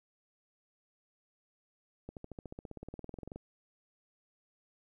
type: accelerating click train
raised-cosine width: 2 ms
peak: -30 dBFS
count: 23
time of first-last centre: 2.09-3.36 s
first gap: 78 ms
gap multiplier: 0.97
effects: 12-bit